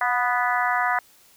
harmonic tone with a mistuned harmonic, 246.9 Hz, B3, in tune, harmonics 3 / 4 / 5 / 6 / 7 / 8, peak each -25 / -26 / -27 / -28 / -28 / -29 dBFS, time 0.01-0.99 s, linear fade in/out 2 ms, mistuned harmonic 3, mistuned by -29 cents, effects white hiss -55 dBFS RMS until 1.36 s

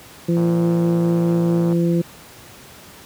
harmonic tone, 170.2 Hz, F3, 44 cents flat, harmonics 1 / 2 / 3, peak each -16 / -20 / -27 dBFS, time 0.28-2.02 s, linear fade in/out 10 ms
click train, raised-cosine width 1 ms, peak -18 dBFS, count 157, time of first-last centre 0.37-1.727 s, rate 115 Hz
effects pink hiss -42 dBFS RMS until 3.05 s + high-pass 80 Hz 12 dB/octave

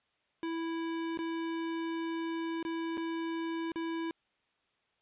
square tone with dropouts, 329.6 Hz, E4, in tune, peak -34 dBFS, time 0.43-4.11 s, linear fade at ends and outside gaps 1 ms, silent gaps 1.174-1.189 / 2.628-2.65 / 2.972-2.977 / 3.719-3.758 s, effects white hiss -75 dBFS RMS until 5.01 s + resampled to 8000 Hz

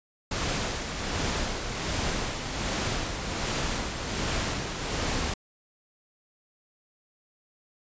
pink noise with tremolo, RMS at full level -28 dBFS, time 0.31-5.34 s, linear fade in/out 5 ms, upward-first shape sine, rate 1.3 Hz, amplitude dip 45%, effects resampled to 16000 Hz

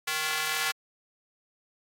square tone with high-pass filter, 155.56 Hz, D#3, in tune, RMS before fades -30 dBFS, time 0.07-0.72 s, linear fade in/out 10 ms, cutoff 1600 Hz, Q 0.94, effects AAC 48 kbps

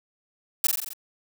blue noise with echo, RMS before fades -20 dBFS, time 0.64-0.67 s, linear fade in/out 2 ms, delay 44 ms, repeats 6, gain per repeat -3 dB, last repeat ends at 0.934 s, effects none

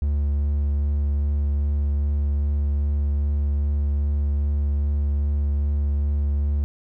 triangle tone with vibrato, 72.1 Hz, D2, 31 cents flat, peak -17 dBFS, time 0.02-6.64 s, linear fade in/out 0 ms, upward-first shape triangle, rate 2.5 Hz, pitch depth 14 cents each way, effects none

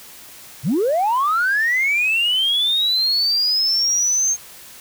sine linear sweep, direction up, 104.4 to 6440 Hz, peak -14 dBFS, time 0.63-4.37 s, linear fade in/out 50 ms, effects tanh soft clip ceiling -12 dBFS + white hiss -41 dBFS RMS until 4.8 s

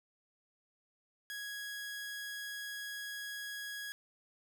sawtooth tone, 1661.2 Hz, G#6, in tune, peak -37 dBFS, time 1.3-3.92 s, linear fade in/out 0 ms, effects none

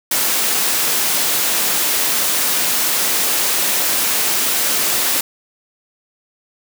white high-pass noise, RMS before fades -17 dBFS, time 0.11-5.21 s, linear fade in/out 5 ms, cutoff 190 Hz, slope 12 dB/octave, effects none

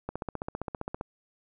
click train, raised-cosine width 1 ms, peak -19 dBFS, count 15, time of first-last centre 0.09-1.011 s, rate 15.2 Hz, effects none

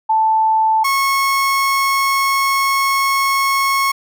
sine / 30% pulse tone pair in turn, 880 / 1094.3 Hz, A5 / C#6, 0 / -23 cents, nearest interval major third, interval 377 cents, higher second, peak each -11 dBFS, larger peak neither, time 0.09-0.84 / 0.84-3.92 s, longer second, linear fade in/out 10 ms, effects none

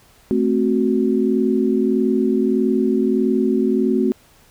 sine chord, F# diminished, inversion first, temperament equal, 220 / 261.6 / 370 Hz, A3 / C4 / F#4, 0 / 0 / 0 cents, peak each -19 dBFS, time 0.31-4.12 s, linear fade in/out 0 ms, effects pink hiss -52 dBFS RMS until 4.5 s

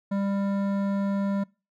sine tone with hard clipping, 198.4 Hz, G3, 21 cents sharp, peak -26 dBFS, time 0.11-1.44 s, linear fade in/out 10 ms, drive 13 dB, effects noise-tail reverb RT60 0.3 s tail -24 dB re dry

